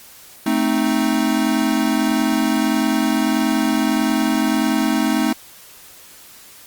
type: chord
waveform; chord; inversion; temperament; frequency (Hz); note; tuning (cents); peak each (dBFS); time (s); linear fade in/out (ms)
square; A diminished; none; equal; 220 / 261.6 / 311.1; A3 / C4 / Eb4; 0 / 0 / 0; -21; 0.46-5.33; 5
effects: white hiss -43 dBFS RMS until 6.66 s + Opus 48 kbps